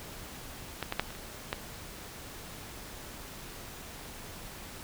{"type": "clicks", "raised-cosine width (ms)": 0.3, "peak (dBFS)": [-16, -15, -10, -30, -29, -14], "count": 6, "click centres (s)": [0.827, 0.924, 0.996, 1.105, 1.151, 1.529], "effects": ["pink hiss -45 dBFS RMS until 4.83 s"]}